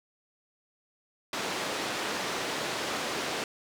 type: band-pass noise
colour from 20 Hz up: pink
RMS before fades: -33 dBFS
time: 1.33-3.44 s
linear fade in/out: 2 ms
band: 300 to 5900 Hz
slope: 12 dB/octave
effects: none